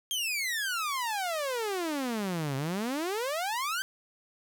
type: exponential two-way sweep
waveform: sawtooth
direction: down then up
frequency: 3245 to 130.9 to 1586 Hz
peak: -26 dBFS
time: 0.11-3.82 s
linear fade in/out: 0 ms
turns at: 2.56 s
effects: none